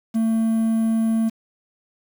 triangle tone with quantisation, 224 Hz, A3, 31 cents sharp, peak -15 dBFS, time 0.14-1.3 s, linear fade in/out 20 ms, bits 7, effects none

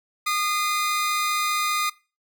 sawtooth tone pair together, 1225 / 2060 Hz, D#6 / C7, -27 / -28 cents, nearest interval major sixth, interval 899 cents, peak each -19 / -25 dBFS, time 0.26-1.9 s, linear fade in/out 10 ms, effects noise-tail reverb RT60 0.3 s tail -20 dB re dry

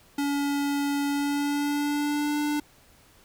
square tone with pitch glide, 284.2 to 295.6 Hz, C#4 to D4, +43 to +11 cents, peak -25 dBFS, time 0.18-2.6 s, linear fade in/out 5 ms, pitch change +68 cents, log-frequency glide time 1.08-2.4 s, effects pink hiss -57 dBFS RMS until 3.24 s

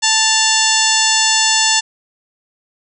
harmonic tone with a mistuned harmonic, 880 Hz, A5, in tune, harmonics 1 / 2 / 3 / 4 / 5 / 6 / 7 / 8 / 9, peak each -20 / -20 / -20 / -20 / -20 / -20 / -20 / -20 / -20 dBFS, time 0.02-1.81 s, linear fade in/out 20 ms, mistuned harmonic 3, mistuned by +89 cents, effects none

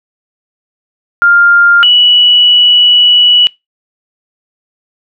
sine tone pair in turn, 1400 / 2943 Hz, F6 / F#7, +4 / -10 cents, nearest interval octave + minor second, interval 1286 cents, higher second, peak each -3 dBFS, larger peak neither, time 1.22-1.83 / 1.83-3.47 s, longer second, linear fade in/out 0 ms, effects noise-tail reverb RT60 0.2 s tail -23 dB re dry

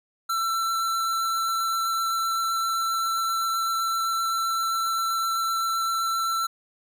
square tone with vibrato, 1342 Hz, E6, 31 cents sharp, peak -24 dBFS, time 0.29-6.47 s, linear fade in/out 10 ms, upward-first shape triangle, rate 7.7 Hz, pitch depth 9 cents each way, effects none

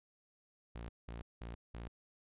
sawtooth tone bursts, 57.8 Hz, A#1, 14 cents flat, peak -40 dBFS, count 4, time 0.75-1.88 s, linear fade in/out 5 ms, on 140 ms, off 190 ms, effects resampled to 8000 Hz

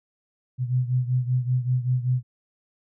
sine beating tone pair, 124.7 / 129.9 Hz, B2 / C3, +17 / -12 cents, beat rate 5.2 Hz, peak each -22 / -26 dBFS, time 0.58-2.23 s, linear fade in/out 50 ms, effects none

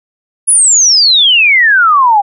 sine exponential sweep, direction down, 10560 to 784 Hz, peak -4 dBFS, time 0.47-2.22 s, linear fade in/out 20 ms, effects none

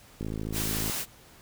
click train, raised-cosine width 3 ms, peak -21 dBFS, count 38, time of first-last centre 0.21-0.898 s, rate 53.8 Hz
white noise, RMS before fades -32 dBFS, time 0.52-1.06 s, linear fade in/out 50 ms
effects pink hiss -54 dBFS RMS until 1.41 s

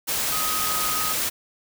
sine tone in noise, 1257 Hz, D#6, 17 cents sharp, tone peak -28 dBFS, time 0.31-1.14 s, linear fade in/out 20 ms, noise white, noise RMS -25 dBFS, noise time 0.07-1.3 s, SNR -6 dB, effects none

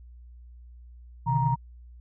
sine tone cluster, 125.9 / 144.9 / 154.9 / 937 Hz, B2 / D3 / D#3 / A#5, +34 / -23 / -7 / +9 cents, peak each -25 / -30 / -29 / -25 dBFS, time 1.26-1.56 s, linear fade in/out 20 ms, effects tanh soft clip ceiling -11 dBFS + added 60 Hz sine -45 dBFS peak until 2 s

